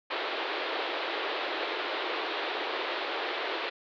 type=band-pass noise; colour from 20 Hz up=pink; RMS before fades=-33 dBFS; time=0.1-3.7 s; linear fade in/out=10 ms; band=340 to 4100 Hz; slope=48 dB/octave; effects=none